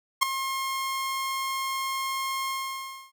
sawtooth tone with ADSR envelope, 1071 Hz, C6, 40 cents sharp, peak -11 dBFS, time 0.21-3.12 s, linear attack 19 ms, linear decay 4 ms, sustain -13 dB, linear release 640 ms, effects none

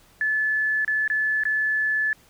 sine tone with dropouts, 1731 Hz, A6, 29 cents flat, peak -20 dBFS, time 0.21-2.13 s, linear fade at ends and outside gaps 1 ms, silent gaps 0.848-0.878 / 1.078-1.1 / 1.436-1.453 s, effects pink hiss -56 dBFS RMS until 2.29 s

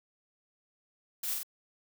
blue noise with echo, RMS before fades -35 dBFS, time 1.23-1.34 s, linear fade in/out 5 ms, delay 46 ms, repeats 2, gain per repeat -2 dB, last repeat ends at 1.432 s, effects none

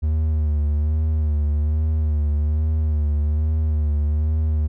triangle tone with vibrato, 76 Hz, D#2, 40 cents flat, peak -15 dBFS, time 0.02-4.68 s, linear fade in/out 20 ms, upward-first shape sine, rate 1.2 Hz, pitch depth 52 cents each way, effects none

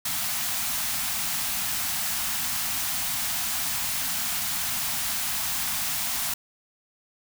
white band-stop noise, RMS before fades -28 dBFS, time 0.05-6.34 s, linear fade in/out 5 ms, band 280 to 640 Hz, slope 96 dB/octave, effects none

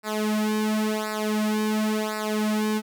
sawtooth tone with flanger, 214.5 Hz, A3, 44 cents flat, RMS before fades -25 dBFS, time 0.03-2.82 s, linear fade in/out 50 ms, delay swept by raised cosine 0.31 to 3.21 ms, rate 0.94 Hz, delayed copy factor -0.95, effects none

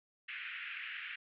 white band-pass noise, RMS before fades -44 dBFS, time 0.28-1.16 s, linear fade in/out 10 ms, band 1500 to 2800 Hz, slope 48 dB/octave, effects none

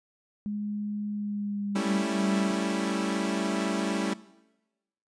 sine tone with pitch glide, 207.7 to 197.63 Hz, G#3 to G3, 0 to +14 cents, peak -29 dBFS, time 0.46-2.51 s, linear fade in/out 0 ms, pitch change -86 cents, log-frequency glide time 1.11-2.22 s
sawtooth chord, A dominant seventh, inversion third, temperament equal, 196 / 220 / 277.2 / 329.6 Hz, G3 / A3 / C#4 / E4, 0 / 0 / 0 / 0 cents, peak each -27 / -30 / -30 / -29 dBFS, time 1.75-4.14 s, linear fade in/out 10 ms
effects noise-tail reverb RT60 1.0 s tail -19 dB re dry + resampled to 22050 Hz

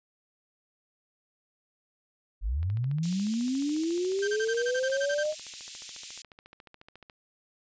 sine linear sweep, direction up, 41.66 to 622.3 Hz, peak -26 dBFS, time 2.41-5.35 s, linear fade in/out 50 ms
click train, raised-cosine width 0.3 ms, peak -33 dBFS, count 64, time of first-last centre 2.63-7.098 s, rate 14.1 Hz
white high-pass noise, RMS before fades -39 dBFS, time 3.03-6.22 s, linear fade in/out 2 ms, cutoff 2600 Hz, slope 24 dB/octave
40% pulse tone bursts, 1568 Hz, G6, in tune, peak -29 dBFS, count 12, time 4.22-5.235 s, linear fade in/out 10 ms, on 58 ms, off 29 ms
effects resampled to 16000 Hz

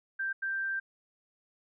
sine tone bursts at uneven times, 1573 Hz, G6, 6 cents sharp, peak -30 dBFS, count 2, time 0.19-0.33 / 0.42-0.8 s, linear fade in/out 10 ms, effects none

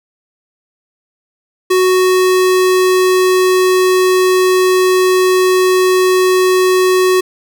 square tone, 370 Hz, F#4, in tune, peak -9 dBFS, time 1.7-7.21 s, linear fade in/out 10 ms, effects none

